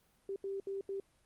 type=tone bursts at uneven times; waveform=sine; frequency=392 Hz; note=G4; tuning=in tune; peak=-36 dBFS; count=4; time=0.29-0.36 / 0.44-0.6 / 0.67-0.81 / 0.89-1 s; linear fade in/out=2 ms; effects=pink hiss -71 dBFS RMS until 1.25 s + Opus 32 kbps